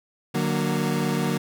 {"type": "chord", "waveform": "30% pulse", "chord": "D augmented", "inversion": "none", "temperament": "equal with one note detuned", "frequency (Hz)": [149.14, 185, 233.1], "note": ["D3", "F#3", "A#3"], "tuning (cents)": [27, 0, 0], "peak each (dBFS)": -24, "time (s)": [0.34, 1.38], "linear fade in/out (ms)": 10, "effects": []}